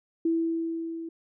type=tone with level ramp; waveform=sine; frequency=329.6 Hz; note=E4; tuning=in tune; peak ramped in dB=-21 to -34 dBFS; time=0.25-1.09 s; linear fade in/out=5 ms; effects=none